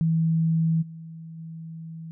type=tone with level steps; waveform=sine; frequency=162.7 Hz; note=E3; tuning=22 cents flat; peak=-19 / -37 / -35 dBFS; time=0.01-2.11 s; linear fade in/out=0 ms; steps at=0.81 / 1.37 s; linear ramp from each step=20 ms; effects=none